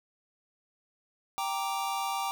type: chord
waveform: square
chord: G minor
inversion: none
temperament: equal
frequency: 784 / 932.3 / 1174.7 Hz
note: G5 / Bb5 / D6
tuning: 0 / 0 / 0 cents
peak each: -34 / -36 / -36 dBFS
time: 1.38-2.31 s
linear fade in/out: 0 ms
effects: none